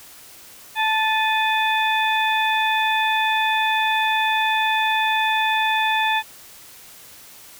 harmonic tone with a mistuned harmonic, 876 Hz, A5, 8 cents flat, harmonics 1 / 2 / 3 / 4, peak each -20 / -23 / -25 / -26 dBFS, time 0.75-6.23 s, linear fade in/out 50 ms, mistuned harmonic 3, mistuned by -88 cents, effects white hiss -44 dBFS RMS until 7.59 s

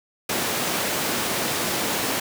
pink high-pass noise, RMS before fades -25 dBFS, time 0.29-2.2 s, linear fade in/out 5 ms, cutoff 210 Hz, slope 12 dB/octave, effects none

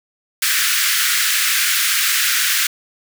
pink high-pass noise, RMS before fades -17 dBFS, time 0.42-2.67 s, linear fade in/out 5 ms, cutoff 1400 Hz, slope 48 dB/octave, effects none

